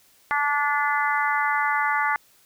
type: harmonic tone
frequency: 290.1 Hz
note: D4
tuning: 21 cents flat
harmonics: 3 / 4 / 5 / 6 / 7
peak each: -25 / -26 / -27 / -28 / -28 dBFS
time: 0.31-2.16 s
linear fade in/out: 0 ms
effects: white hiss -58 dBFS RMS until 2.45 s